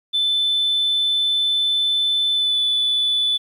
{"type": "tone with pitch glide", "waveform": "sine", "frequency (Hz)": [3520, 3478], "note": ["A7", "A7"], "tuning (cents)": [0, -21], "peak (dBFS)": -15, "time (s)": [0.13, 3.38], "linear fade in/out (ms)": 20, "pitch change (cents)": -21, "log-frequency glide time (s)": [2.33, 2.58], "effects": ["tanh soft clip ceiling -13 dBFS", "9-bit"]}